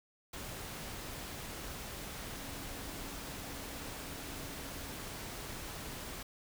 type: tone in noise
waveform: sine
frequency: 277.2 Hz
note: C#4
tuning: in tune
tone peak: -53 dBFS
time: 2.36-4.96 s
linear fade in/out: 5 ms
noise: pink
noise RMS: -44 dBFS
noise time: 0.33-6.23 s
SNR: -12 dB
effects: none